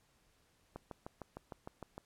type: click train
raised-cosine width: 1 ms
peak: -30 dBFS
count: 9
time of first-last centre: 0.76-1.98 s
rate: 6.56 Hz
effects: pink hiss -72 dBFS RMS until 2.05 s + low-pass 12000 Hz 12 dB/octave